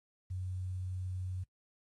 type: tone with quantisation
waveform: sine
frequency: 92.2 Hz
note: F#2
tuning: 6 cents flat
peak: -36 dBFS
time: 0.3-1.44 s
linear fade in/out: 10 ms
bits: 11
effects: noise-tail reverb RT60 0.1 s tail -20 dB re dry + AAC 32 kbps